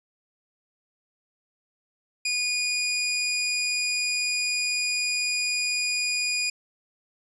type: tone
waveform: 20% pulse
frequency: 2454 Hz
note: D#7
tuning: 25 cents flat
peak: -19 dBFS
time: 2.25-6.5 s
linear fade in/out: 5 ms
effects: resampled to 22050 Hz